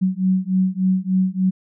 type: beating tone pair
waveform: sine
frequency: 185.4 / 188.8 Hz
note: F#3 / F#3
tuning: +4 / +35 cents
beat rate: 3.4 Hz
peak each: -19 dBFS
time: 0.01-1.51 s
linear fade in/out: 20 ms
effects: none